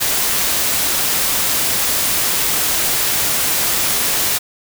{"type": "noise", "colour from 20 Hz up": "white", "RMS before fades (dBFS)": -17, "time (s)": [0, 4.39], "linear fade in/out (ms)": 20, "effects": []}